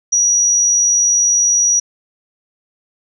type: tone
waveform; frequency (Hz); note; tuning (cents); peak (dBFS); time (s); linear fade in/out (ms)
sine; 5800; F#8; -35; -10; 0.12-1.8; 10
effects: none